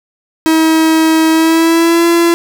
45% pulse tone with pitch glide, 320.1 to 339.1 Hz, D#4 to E4, +49 to +49 cents, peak -7 dBFS, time 0.46-2.34 s, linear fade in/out 0 ms, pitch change +100 cents, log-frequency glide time 1.31-2.06 s, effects none

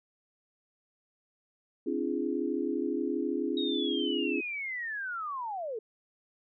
sine chord, D half-diminished seventh, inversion third, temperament equal with one note detuned, 261.6 / 293.7 / 340.5 / 415.3 Hz, C4 / D4 / F4 / Ab4, 0 / 0 / -44 / 0 cents, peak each -34 / -34 / -33 / -35 dBFS, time 1.86-4.41 s, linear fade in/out 10 ms
sine linear sweep, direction down, 3800 to 415.3 Hz, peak -33 dBFS, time 3.57-5.79 s, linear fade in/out 5 ms
effects none

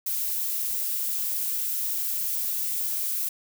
violet noise, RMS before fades -28 dBFS, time 0.06-3.29 s, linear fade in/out 5 ms, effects none

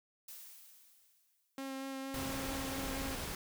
blue noise with exponential decay, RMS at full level -48 dBFS, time 0.28-1.85 s, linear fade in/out 5 ms, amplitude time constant 340 ms
sawtooth tone with vibrato, 268.7 Hz, C4, 46 cents sharp, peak -36 dBFS, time 1.58-3.15 s, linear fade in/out 2 ms, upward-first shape sine, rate 4.3 Hz, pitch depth 11 cents each way
pink noise, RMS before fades -41 dBFS, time 2.14-3.35 s, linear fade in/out 2 ms
effects none

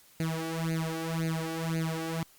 sawtooth tone with flanger, 162.6 Hz, E3, 23 cents flat, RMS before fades -32 dBFS, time 0.2-2.23 s, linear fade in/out 0 ms, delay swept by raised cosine 0.45 to 2.65 ms, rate 1.9 Hz, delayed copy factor +0.95, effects white hiss -59 dBFS RMS until 2.38 s + Opus 48 kbps

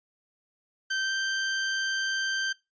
sawtooth tone with pitch glide, 1554 to 1565.7 Hz, G6 to G6, -16 to -3 cents, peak -23 dBFS, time 0.9-2.53 s, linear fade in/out 10 ms, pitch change +13 cents, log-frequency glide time 1.01-1.12 s, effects noise-tail reverb RT60 0.2 s tail -19 dB re dry + resampled to 16000 Hz

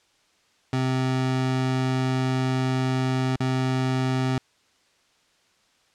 25% pulse tone with dropouts, 130 Hz, C3, 11 cents flat, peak -18 dBFS, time 0.73-4.38 s, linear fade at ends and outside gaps 2 ms, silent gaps 3.361-3.403 s, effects white hiss -63 dBFS RMS until 5.94 s + low-pass 6000 Hz 12 dB/octave

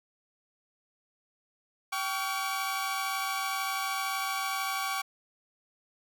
sawtooth tone cluster, 777 / 1130 / 1403 / 2318 Hz, G5 / C#6 / F6 / D7, -16 / +33 / +8 / -23 cents, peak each -31 / -29 / -37 / -37 dBFS, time 1.92-5.02 s, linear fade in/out 10 ms, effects none

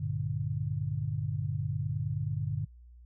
sine chord, G minor, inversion none, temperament equal with one note detuned, 98 / 117.35 / 146.83 Hz, G2 / Bb2 / D3, 0 / +12 / 0 cents, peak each -35 / -35 / -33 dBFS, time 0-2.65 s, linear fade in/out 10 ms, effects noise-tail reverb RT60 0.1 s tail -23 dB re dry + added 60 Hz sine -50 dBFS peak until 3.05 s

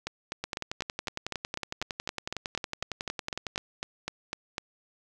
two click trains, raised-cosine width 0.2 ms, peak -15 / -15 dBFS, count 35 / 19, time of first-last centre 0.44-3.559 / 0.07-4.581 s, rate 10.9 / 3.99 Hz, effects none

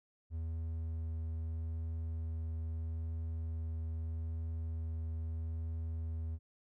triangle tone with vibrato, 81 Hz, E2, 30 cents flat, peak -34 dBFS, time 0.3-6.39 s, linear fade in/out 50 ms, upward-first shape triangle, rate 0.78 Hz, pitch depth 8 cents each way, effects none

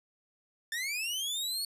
sawtooth linear sweep, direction up, 1760 to 4435 Hz, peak -29 dBFS, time 0.72-1.65 s, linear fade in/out 2 ms, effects resampled to 32000 Hz

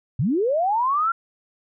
sine linear sweep, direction up, 103.3 to 1388 Hz, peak -18 dBFS, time 0.19-1.12 s, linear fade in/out 5 ms, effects none

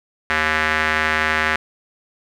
square tone with band-pass filter, 78 Hz, D#2, 5 cents sharp, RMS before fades -19 dBFS, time 0.3-1.56 s, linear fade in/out 0 ms, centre 1800 Hz, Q 2.5, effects none

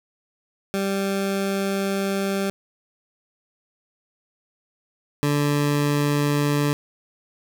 20% pulse tone pair in turn, 196 / 145.53 Hz, G3 / D3, 0 / -15 cents, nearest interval perfect fourth, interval 515 cents, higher first, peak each -17 / -14 dBFS, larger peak second, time 0.74-2.5 / 5.23-6.73 s, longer first, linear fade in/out 0 ms, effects none

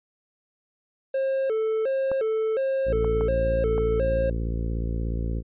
triangle tone with vibrato, 485.3 Hz, B4, 30 cents flat, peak -20 dBFS, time 1.14-4.3 s, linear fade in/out 5 ms, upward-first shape square, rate 1.4 Hz, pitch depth 170 cents each way
clicks, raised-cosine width 1 ms, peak -18 dBFS, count 4, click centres 2.116 / 3.046 / 3.21 / 3.78 s
harmonic tone, 56.8 Hz, A#1, 44 cents flat, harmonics 1 / 2 / 3 / 4 / 5 / 6 / 7 / 8 / 9, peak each -26 / -32 / -36 / -38 / -40 / -42 / -43 / -44 / -45 dBFS, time 2.85-5.43 s, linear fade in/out 50 ms
effects resampled to 8000 Hz

